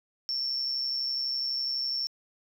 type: tone with amplitude modulation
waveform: sine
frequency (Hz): 5430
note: F8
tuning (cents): -50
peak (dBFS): -24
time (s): 0.29-2.07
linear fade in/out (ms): 0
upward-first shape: sine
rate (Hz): 132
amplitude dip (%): 65
effects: tanh soft clip ceiling -22 dBFS + 10-bit